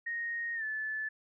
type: tone with pitch glide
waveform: sine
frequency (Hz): 1864.7 to 1739.8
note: A#6 to A6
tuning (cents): 0 to -20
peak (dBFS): -33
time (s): 0.06-1.09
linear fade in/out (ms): 10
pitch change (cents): -120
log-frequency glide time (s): 0.55-0.64
effects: none